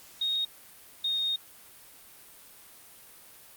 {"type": "tone pair in turn", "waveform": "sine", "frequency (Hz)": [3729, 3705], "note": ["A#7", "A#7"], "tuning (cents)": [0, -11], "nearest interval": "unison", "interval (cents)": 11, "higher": "first", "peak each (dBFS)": -26, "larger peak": "neither", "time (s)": [[0.21, 0.45], [1.04, 1.36]], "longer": "second", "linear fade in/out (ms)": 5, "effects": ["white hiss -52 dBFS RMS until 3.56 s", "Opus 48 kbps"]}